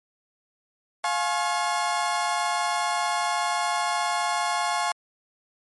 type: tone cluster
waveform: 35% pulse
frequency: 703 / 846 / 1081 Hz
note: F5 / G#5 / C#6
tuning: +11 / +32 / -44 cents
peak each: -26 dBFS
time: 1.04-4.92 s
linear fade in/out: 2 ms
effects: MP3 48 kbps